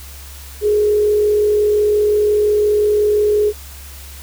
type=tone with frequency modulation; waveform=sine; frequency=419.3 Hz; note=G#4; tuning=17 cents sharp; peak=-11 dBFS; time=0.61-3.53 s; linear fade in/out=50 ms; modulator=45.7 Hz; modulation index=0.27; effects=added 69 Hz sine -34 dBFS peak until 4.22 s + white hiss -38 dBFS RMS until 4.22 s